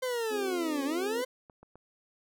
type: linear two-way sweep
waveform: 40% pulse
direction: down then up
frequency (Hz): 520 to 267.9 to 520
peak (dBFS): -29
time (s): 0.02-1.25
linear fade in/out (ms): 10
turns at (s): 0.84
type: harmonic tone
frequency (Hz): 87.31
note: F2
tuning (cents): 0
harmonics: 3 / 4 / 5 / 6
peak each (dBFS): -38 / -44 / -43 / -44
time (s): 0.3-1.23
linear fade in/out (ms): 20
type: clicks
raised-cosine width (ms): 1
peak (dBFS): -38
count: 3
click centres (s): 1.498 / 1.63 / 1.756
effects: none